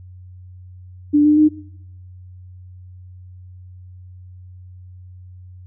sine tone with pitch steps, 294.3 / 300 / 305.7 Hz, D4 / D4 / D#4, +4 / +37 / -30 cents, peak -9 dBFS, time 1.13-1.49 s, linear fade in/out 20 ms, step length 120 ms, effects noise-tail reverb RT60 0.8 s tail -20 dB re dry + added 91 Hz sine -37 dBFS peak until 5.66 s

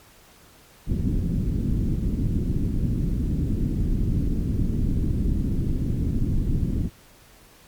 pink low-pass noise, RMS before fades -23 dBFS, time 0.86-6.9 s, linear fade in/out 50 ms, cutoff 280 Hz, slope 24 dB/octave, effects pink hiss -52 dBFS RMS until 7.67 s + MP3 96 kbps

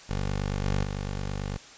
15% pulse tone with level steps, 49 Hz, G1, in tune, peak -21 / -18 / -24 dBFS, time 0.09-1.58 s, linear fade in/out 10 ms, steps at 0.65 / 0.83 s, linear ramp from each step 10 ms, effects white hiss -48 dBFS RMS until 1.77 s + resampled to 16000 Hz

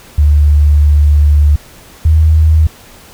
sine tone pair in turn, 73.7 / 78.63 Hz, D2 / D#2, +7 / +19 cents, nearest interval minor second, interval 112 cents, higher second, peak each -4 dBFS, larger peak neither, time 0.18-1.56 / 2.05-2.67 s, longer first, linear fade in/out 5 ms, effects pink hiss -38 dBFS RMS until 3.13 s

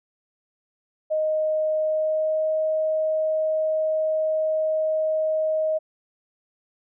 sine tone with pitch glide, 622 to 627.4 Hz, D#5 to D#5, -1 to +14 cents, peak -20 dBFS, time 1.1-5.79 s, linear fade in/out 20 ms, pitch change +15 cents, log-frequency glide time 1.78-2.52 s, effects none

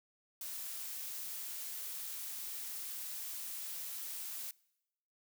blue noise, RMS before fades -43 dBFS, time 0.41-4.51 s, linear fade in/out 2 ms, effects noise-tail reverb RT60 0.9 s tail -24 dB re dry

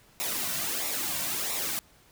white noise with flanger, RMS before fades -31 dBFS, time 0.2-1.79 s, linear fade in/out 0 ms, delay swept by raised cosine 0.63 to 2.43 ms, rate 1.5 Hz, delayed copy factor -0.6, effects pink hiss -59 dBFS RMS until 2.11 s

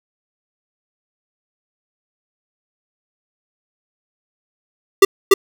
square tone with echo, 392 Hz, G4, in tune, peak -4 dBFS, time 5.02-5.05 s, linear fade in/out 5 ms, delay 290 ms, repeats 1, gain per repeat -2 dB, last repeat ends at 5.34 s, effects none

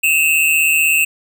square tone pair together, 2576 / 2732 Hz, E7 / F7, -41 / -39 cents, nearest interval minor second, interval 102 cents, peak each -15 dBFS, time 0.03-1.05 s, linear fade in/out 10 ms, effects none

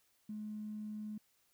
triangle tone with tanh clipping, 212.5 Hz, G#3, 40 cents sharp, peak -40 dBFS, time 0.29-1.18 s, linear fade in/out 5 ms, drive 2 dB, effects white hiss -74 dBFS RMS until 1.53 s

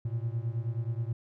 triangle beating tone pair, 112.5 / 121.9 Hz, A2 / B2, +39 / -22 cents, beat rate 9.4 Hz, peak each -30 / -32 dBFS, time 0.05-1.13 s, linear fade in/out 5 ms, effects none

